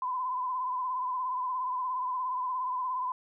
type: tone with vibrato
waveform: sine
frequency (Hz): 1013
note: B5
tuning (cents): +44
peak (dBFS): -29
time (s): 0.02-3.12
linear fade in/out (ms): 2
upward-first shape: triangle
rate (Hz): 17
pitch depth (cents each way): 57
effects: none